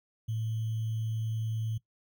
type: tone with sample-and-hold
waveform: sine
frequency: 111.3 Hz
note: A2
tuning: 20 cents sharp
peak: -30 dBFS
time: 0.28-1.78 s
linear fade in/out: 10 ms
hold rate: 3150 Hz
effects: noise-tail reverb RT60 0.1 s tail -18 dB re dry